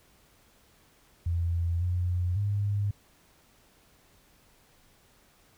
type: tone with pitch steps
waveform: sine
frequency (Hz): 85.1 / 89.1 / 101.8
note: F2 / F2 / G#2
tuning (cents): -44 / +35 / -34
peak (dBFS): -25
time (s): 1.26-2.91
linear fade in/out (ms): 5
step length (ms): 550
effects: pink hiss -62 dBFS RMS until 5.57 s